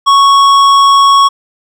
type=tone with hard clipping; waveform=sine; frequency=1108.7 Hz; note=C#6; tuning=in tune; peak=-5 dBFS; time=0.06-1.29 s; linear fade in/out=20 ms; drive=11 dB; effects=none